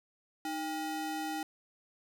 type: ring-modulated tone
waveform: square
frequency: 554.4 Hz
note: C#5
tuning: in tune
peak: -32 dBFS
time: 0.45-1.43 s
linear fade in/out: 2 ms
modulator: 244 Hz
effects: none